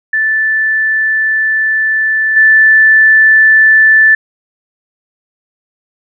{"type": "tone with level steps", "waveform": "sine", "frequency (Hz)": 1757, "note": "A6", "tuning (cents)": -3, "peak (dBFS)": [-9, -3], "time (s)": [0.13, 4.15], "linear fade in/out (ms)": 5, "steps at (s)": 2.36, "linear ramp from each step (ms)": 10, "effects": []}